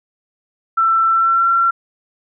sine tone with pitch glide, 1337 to 1361.9 Hz, E6 to F6, +24 to -44 cents, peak -11 dBFS, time 0.77-1.71 s, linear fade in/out 10 ms, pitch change +32 cents, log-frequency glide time 1.09-1.48 s, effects none

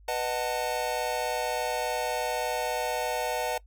square chord, B dominant seventh, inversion none, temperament just, 493.9 / 617.4 / 740.8 / 889 Hz, B4 / D#5 / F#5 / A5, 0 / -14 / +2 / +18 cents, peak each -34 dBFS, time 0.08-3.58 s, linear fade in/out 5 ms, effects noise-tail reverb RT60 0.1 s tail -22 dB re dry + added 50 Hz sine -51 dBFS peak until 3.66 s

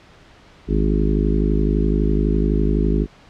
harmonic tone with a mistuned harmonic, 51.91 Hz, G#1, in tune, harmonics 1 / 3 / 4 / 5 / 6 / 7 / 8, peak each -18 / -23 / -24 / -25 / -26 / -26 / -27 dBFS, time 0.67-3.07 s, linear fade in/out 50 ms, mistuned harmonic 1, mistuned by +67 cents, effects pink hiss -48 dBFS RMS until 3.29 s + low-pass 4000 Hz 12 dB/octave

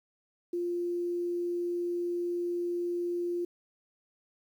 sine tone, 349.2 Hz, F4, in tune, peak -29 dBFS, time 0.53-3.45 s, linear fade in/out 5 ms, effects 10-bit

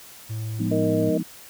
triangle tone with pitch glide, 110 to 110.64 Hz, A2 to A2, 0 to +10 cents, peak -25 dBFS, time 0.29-1.11 s, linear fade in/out 20 ms, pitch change +10 cents, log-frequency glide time 0.63-0.68 s
sine chord, F half-diminished seventh, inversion none, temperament equal, 174.61 / 207.7 / 246.9 / 311.1 Hz, F3 / Ab3 / Cb4 / Eb4, 0 / 0 / 0 / 0 cents, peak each -27 / -30 / -29 / -29 dBFS, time 0.59-1.23 s, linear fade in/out 10 ms
harmonic tone, 155.56 Hz, D#3, in tune, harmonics 2 / 3 / 4, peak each -23 / -25 / -26 dBFS, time 0.71-1.18 s, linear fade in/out 10 ms
effects white hiss -45 dBFS RMS until 1.49 s

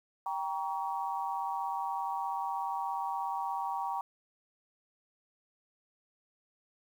sine chord, G diminished, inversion none, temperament just, 784 / 940.8 / 1128.9 Hz, G5 / Bb5 / Db6, 0 / +16 / +31 cents, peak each -36 / -35 / -39 dBFS, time 0.26-4.01 s, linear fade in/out 2 ms, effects 10-bit

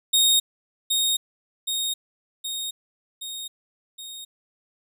sawtooth tone with echo, 3718 Hz, A#7, 5 cents flat, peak -13 dBFS, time 0.13-0.4 s, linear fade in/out 10 ms, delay 770 ms, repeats 5, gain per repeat -4 dB, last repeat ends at 4.25 s, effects none

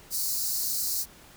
white high-pass noise, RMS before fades -29 dBFS, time 0.1-1.06 s, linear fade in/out 50 ms, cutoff 4100 Hz, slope 96 dB/octave, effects pink hiss -52 dBFS RMS until 1.36 s

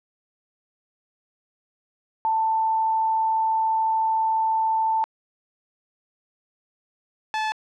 sine / sawtooth tone pair in turn, 887 / 867.7 Hz, A5 / A5, +14 / -24 cents, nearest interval unison, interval 38 cents, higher first, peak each -19 dBFS, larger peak neither, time 2.25-5.04 / 7.34-7.52 s, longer first, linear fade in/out 0 ms, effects low-pass 4000 Hz 12 dB/octave

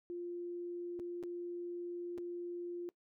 sine tone with dropouts, 349.2 Hz, F4, in tune, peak -39 dBFS, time 0.1-2.89 s, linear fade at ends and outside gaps 0 ms, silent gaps 0.992-0.998 / 1.228-1.236 / 2.178-2.183 s, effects noise-tail reverb RT60 0.1 s tail -21 dB re dry

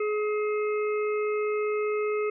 harmonic tone with a mistuned harmonic, 422.4 Hz, G#4, 29 cents sharp, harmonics 1 / 3 / 5 / 6, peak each -25 / -35 / -39 / -41 dBFS, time 0-2.3 s, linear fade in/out 5 ms, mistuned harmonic 6, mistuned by +23 cents, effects none

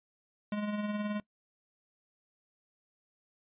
square tone with tremolo, 208.6 Hz, G#3, 8 cents sharp, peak -31 dBFS, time 0.52-1.2 s, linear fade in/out 2 ms, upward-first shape sine, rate 19 Hz, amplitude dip 45%, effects noise-tail reverb RT60 0.1 s tail -21 dB re dry + resampled to 8000 Hz

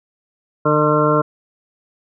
harmonic tone with a mistuned harmonic, 151 Hz, D3, 48 cents sharp, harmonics 1 / 2 / 3 / 4 / 6 / 7 / 8 / 9, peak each -20 / -20 / -18 / -19 / -30 / -20 / -29 / -20 dBFS, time 0.65-1.22 s, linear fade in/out 10 ms, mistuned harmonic 8, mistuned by -17 cents, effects none

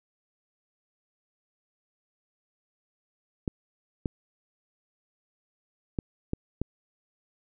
clicks, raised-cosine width 3 ms, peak -15 dBFS, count 5, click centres 3.478 / 4.058 / 5.988 / 6.334 / 6.616 s, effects none

